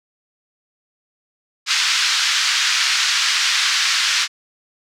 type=band-pass noise; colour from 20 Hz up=white; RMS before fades=-18 dBFS; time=1.66-4.28 s; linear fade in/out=50 ms; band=1300 to 5600 Hz; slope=24 dB/octave; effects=none